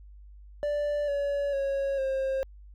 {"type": "tone with pitch steps", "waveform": "triangle", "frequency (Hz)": [586, 568, 550.6, 533.7], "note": ["D5", "C#5", "C#5", "C5"], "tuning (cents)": [-4, 42, -12, 34], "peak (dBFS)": -24, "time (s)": [0.63, 2.43], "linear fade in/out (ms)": 0, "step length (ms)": 450, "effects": ["added 50 Hz sine -46 dBFS peak until 2.74 s"]}